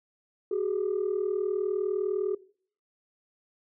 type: tone pair together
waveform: sine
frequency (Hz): 377.7 / 417.6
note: F#4 / G#4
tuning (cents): +36 / +10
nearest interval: major second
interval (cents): 174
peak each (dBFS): -27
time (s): 0.51-2.35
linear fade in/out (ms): 5
effects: noise-tail reverb RT60 0.5 s tail -21 dB re dry + tanh soft clip ceiling -21 dBFS